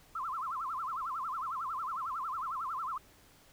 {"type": "tone with vibrato", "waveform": "sine", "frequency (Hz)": 1174.7, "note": "D6", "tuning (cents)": 0, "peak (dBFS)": -34, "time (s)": [0.15, 2.98], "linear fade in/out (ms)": 5, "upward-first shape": "sine", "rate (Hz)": 11, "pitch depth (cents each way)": 260, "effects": ["pink hiss -61 dBFS RMS until 3.52 s"]}